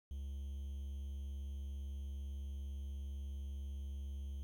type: tone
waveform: triangle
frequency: 68.9 Hz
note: C#2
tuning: 10 cents flat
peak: -39 dBFS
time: 0.11-4.43 s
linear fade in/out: 0 ms
effects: 11-bit